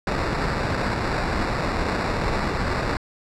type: noise with sample-and-hold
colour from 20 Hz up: pink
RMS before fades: -24 dBFS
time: 0.07-2.97 s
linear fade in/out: 2 ms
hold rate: 3150 Hz
effects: low-pass 5000 Hz 12 dB/octave

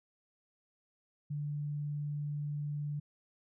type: tone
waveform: sine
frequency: 146.83 Hz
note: D3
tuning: in tune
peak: -34 dBFS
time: 1.3-3 s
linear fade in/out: 10 ms
effects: none

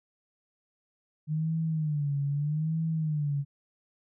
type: tone with vibrato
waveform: sine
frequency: 151.2 Hz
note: D#3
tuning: 49 cents flat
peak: -26 dBFS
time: 1.27-3.45 s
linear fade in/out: 50 ms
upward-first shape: sine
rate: 0.8 Hz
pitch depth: 120 cents each way
effects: none

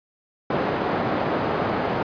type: band-pass noise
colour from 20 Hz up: white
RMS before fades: -24 dBFS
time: 0.5-2.03 s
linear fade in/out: 5 ms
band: 110 to 820 Hz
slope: 12 dB/octave
effects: resampled to 11025 Hz

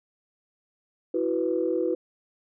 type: chord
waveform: sine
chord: E suspended second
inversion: none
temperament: equal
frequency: 329.6 / 370 / 493.9 Hz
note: E4 / F#4 / B4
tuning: 0 / 0 / 0 cents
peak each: -27 dBFS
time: 1.14-1.95 s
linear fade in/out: 5 ms
effects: tanh soft clip ceiling -13 dBFS

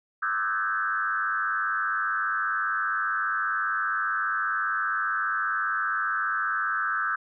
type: tone with frequency modulation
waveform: sine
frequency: 1421 Hz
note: F6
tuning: 30 cents sharp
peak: -24 dBFS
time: 0.22-7.16 s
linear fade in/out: 10 ms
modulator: 105 Hz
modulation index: 2.1
effects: none

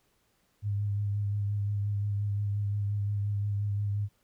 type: tone with vibrato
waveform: sine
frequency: 102.1 Hz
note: G#2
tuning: 29 cents flat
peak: -27 dBFS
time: 0.62-4.09 s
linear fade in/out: 50 ms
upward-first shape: sine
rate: 5.7 Hz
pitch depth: 23 cents each way
effects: pink hiss -71 dBFS RMS until 4.23 s

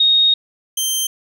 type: tone pair in turn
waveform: sine / 15% pulse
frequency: 3729 / 3136 Hz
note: A#7 / G7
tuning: 0 / 0 cents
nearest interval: minor third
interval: 300 cents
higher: first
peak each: -10 dBFS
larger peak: neither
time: 0-0.34 / 0.77-1.07 s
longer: first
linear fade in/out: 5 ms
effects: none

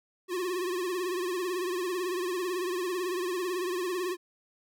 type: tone with vibrato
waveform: square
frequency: 361.3 Hz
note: F#4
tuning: 41 cents flat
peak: -30 dBFS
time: 0.28-4.17 s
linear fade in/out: 50 ms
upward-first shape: triangle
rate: 18 Hz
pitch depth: 100 cents each way
effects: none

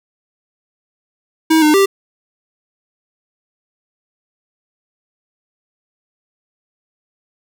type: tone with pitch steps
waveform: square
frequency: 319.5 / 304.1 / 392.6 Hz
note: D#4 / D#4 / G4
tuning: +46 / -40 / +3 cents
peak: -9 dBFS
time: 1.5-1.86 s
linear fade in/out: 10 ms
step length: 120 ms
effects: none

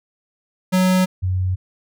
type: tone pair in turn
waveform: square / sine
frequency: 185 / 92.5 Hz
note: F#3 / F#2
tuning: 0 / 0 cents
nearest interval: octave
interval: 1200 cents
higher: first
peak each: -14 / -17 dBFS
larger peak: first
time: 0.72-1.06 / 1.22-1.56 s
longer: neither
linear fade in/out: 20 ms
effects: none

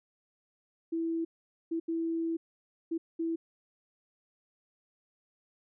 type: tone bursts at uneven times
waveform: sine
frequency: 329.6 Hz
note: E4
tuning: in tune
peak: -29 dBFS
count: 5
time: 0.92-1.25 / 1.71-1.8 / 1.88-2.37 / 2.91-2.98 / 3.19-3.36 s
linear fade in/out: 10 ms
effects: none

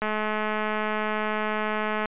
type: click train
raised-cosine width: 0.5 ms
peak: -13 dBFS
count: 437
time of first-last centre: 0.02-2.057 s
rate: 214 Hz
effects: resampled to 8000 Hz

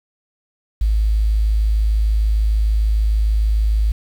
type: tone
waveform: sine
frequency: 53.3 Hz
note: G#1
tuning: 46 cents sharp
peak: -13 dBFS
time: 0.81-3.92 s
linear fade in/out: 5 ms
effects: 7-bit

